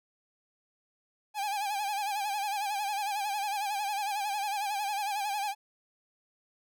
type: tone with vibrato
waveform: 45% pulse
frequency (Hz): 817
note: G#5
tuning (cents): -29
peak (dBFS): -30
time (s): 1.34-5.55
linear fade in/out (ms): 50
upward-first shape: sine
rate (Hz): 11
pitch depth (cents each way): 79
effects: none